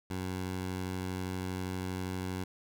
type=tone; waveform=15% pulse; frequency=92.5 Hz; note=F#2; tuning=in tune; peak=-28 dBFS; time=0.1-2.44 s; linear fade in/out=5 ms; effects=none